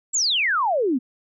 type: exponential sweep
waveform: sine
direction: down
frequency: 7840 to 233.1 Hz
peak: -18 dBFS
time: 0.13-0.99 s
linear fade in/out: 20 ms
effects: none